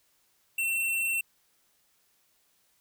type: tone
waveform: square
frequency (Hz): 2704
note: E7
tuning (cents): +43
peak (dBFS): -27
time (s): 0.58-1.21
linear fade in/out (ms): 5
effects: white hiss -69 dBFS RMS until 2.8 s